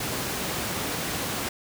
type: high-pass noise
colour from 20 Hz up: pink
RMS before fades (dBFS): -30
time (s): 0-1.49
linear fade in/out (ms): 5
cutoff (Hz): 100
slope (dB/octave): 12
effects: none